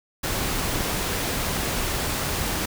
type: noise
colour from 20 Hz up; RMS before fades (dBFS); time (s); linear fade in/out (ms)
pink; -26; 0.23-2.66; 10
effects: none